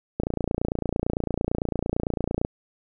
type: click train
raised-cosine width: 2 ms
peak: -11 dBFS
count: 66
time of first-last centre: 0.2-2.449 s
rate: 28.9 Hz
effects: none